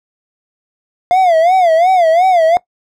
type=tone with vibrato; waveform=triangle; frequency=697 Hz; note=F5; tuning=4 cents flat; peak=-5 dBFS; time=1.11-2.57 s; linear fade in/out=0 ms; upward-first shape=sine; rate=2.8 Hz; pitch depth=150 cents each way; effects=noise-tail reverb RT60 0.1 s tail -20 dB re dry